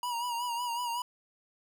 square tone with vibrato, 957 Hz, A#5, 45 cents sharp, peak -32 dBFS, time 0.03-1.02 s, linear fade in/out 2 ms, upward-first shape sine, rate 5.4 Hz, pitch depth 55 cents each way, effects none

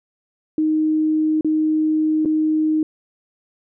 sine tone with dropouts, 311.1 Hz, D#4, in tune, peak -15 dBFS, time 0.58-2.83 s, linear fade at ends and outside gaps 2 ms, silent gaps 1.41-1.446 / 2.25-2.257 s, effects none

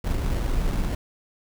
brown noise with sample-and-hold, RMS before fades -24 dBFS, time 0.04-0.95 s, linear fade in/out 5 ms, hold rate 2450 Hz, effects none

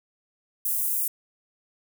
white high-pass noise, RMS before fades -26 dBFS, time 0.65-1.08 s, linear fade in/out 5 ms, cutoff 9400 Hz, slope 24 dB/octave, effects none

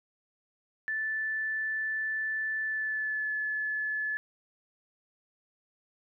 sine tone with pitch glide, 1755 to 1722.9 Hz, A6 to A6, -5 to -37 cents, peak -29 dBFS, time 0.88-4.17 s, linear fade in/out 0 ms, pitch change -32 cents, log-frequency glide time 2.63-3.31 s, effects none

